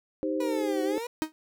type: chord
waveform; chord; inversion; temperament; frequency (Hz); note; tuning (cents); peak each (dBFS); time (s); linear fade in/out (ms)
sine; C minor; first; equal; 311.1 / 392 / 523.3; Eb4 / G4 / C5; 0 / 0 / 0; -29 / -33 / -31; 0.23-0.98; 0
type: exponential two-way sweep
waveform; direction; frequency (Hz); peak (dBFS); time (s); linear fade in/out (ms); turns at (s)
30% pulse; down then up; 493.9 to 370 to 493.9; -30; 0.4-1.07; 5; 0.83
type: tone with exponential decay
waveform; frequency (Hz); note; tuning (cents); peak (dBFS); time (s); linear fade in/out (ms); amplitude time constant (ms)
45% pulse; 313; D#4; +10; -21; 1.22-1.32; 0; 21
effects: none